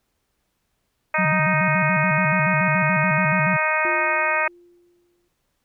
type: harmonic tone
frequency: 311.1 Hz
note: D#4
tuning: in tune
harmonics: 2 / 3 / 4 / 5 / 6 / 7 / 8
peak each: -26 / -26 / -26 / -26 / -26 / -26 / -26 dBFS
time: 1.14-4.48 s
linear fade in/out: 5 ms
type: tone with vibrato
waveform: sine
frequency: 165.6 Hz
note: E3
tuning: 8 cents sharp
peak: -21 dBFS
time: 1.18-3.57 s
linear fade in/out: 10 ms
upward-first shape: square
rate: 7 Hz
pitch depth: 190 cents each way
type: tone with exponential decay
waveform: sine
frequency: 349.2 Hz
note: F4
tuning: in tune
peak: -27 dBFS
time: 3.85-5.28 s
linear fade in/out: 0 ms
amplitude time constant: 310 ms
effects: pink hiss -72 dBFS RMS until 5.64 s